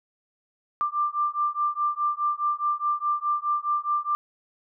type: beating tone pair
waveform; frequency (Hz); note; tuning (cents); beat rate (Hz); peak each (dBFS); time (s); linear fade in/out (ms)
sine; 1183 / 1187.8; D6 / D6; +12 / +19; 4.8; -26; 0.81-4.15; 0
effects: none